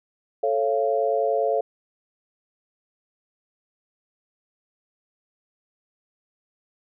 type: chord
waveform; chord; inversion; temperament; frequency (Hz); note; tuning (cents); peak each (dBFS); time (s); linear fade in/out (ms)
sine; A augmented; none; just; 440 / 550 / 687.5; A4 / C#5 / E#5; 0 / -14 / -27; -24; 0.43-1.61; 5
effects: none